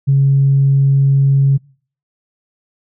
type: tone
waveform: sine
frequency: 137.6 Hz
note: C#3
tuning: 12 cents flat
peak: -7 dBFS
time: 0.07-1.58 s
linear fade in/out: 20 ms
effects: noise-tail reverb RT60 0.5 s tail -26 dB re dry + tanh soft clip ceiling -3 dBFS